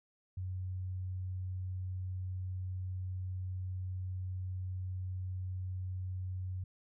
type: tone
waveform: sine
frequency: 92.5 Hz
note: F#2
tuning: in tune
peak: -36 dBFS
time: 0.37-6.64 s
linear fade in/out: 5 ms
effects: none